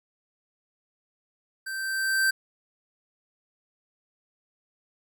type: tone with level ramp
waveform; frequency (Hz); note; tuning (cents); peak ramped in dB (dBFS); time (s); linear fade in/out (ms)
square; 1559; G6; -10; -33 to -20; 1.66-2.31; 10
effects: none